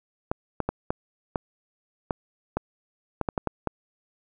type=clicks; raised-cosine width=1 ms; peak=-11 dBFS; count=12; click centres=0.315 / 0.603 / 0.69 / 0.905 / 1.358 / 2.108 / 2.57 / 3.213 / 3.288 / 3.378 / 3.473 / 3.673 s; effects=none